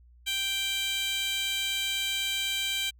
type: tone with high-pass filter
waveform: 15% pulse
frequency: 784 Hz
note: G5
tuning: in tune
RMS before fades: -30 dBFS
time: 0.26-2.91 s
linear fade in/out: 20 ms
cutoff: 3100 Hz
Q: 1.9
effects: added 60 Hz sine -53 dBFS peak until 2.99 s